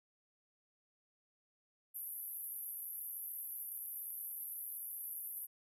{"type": "band-pass noise", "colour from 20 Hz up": "white", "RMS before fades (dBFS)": -45, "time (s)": [1.94, 5.47], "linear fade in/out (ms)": 20, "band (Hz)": [11000, 13000], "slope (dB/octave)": 96, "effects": []}